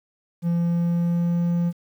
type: tone with pitch glide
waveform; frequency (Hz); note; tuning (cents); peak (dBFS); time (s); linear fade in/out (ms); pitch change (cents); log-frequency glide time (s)
triangle; 170.8 to 172.29; F3 to F3; -38 to -23; -17; 0.42-1.73; 50; +15; 0.53-1.47
effects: 9-bit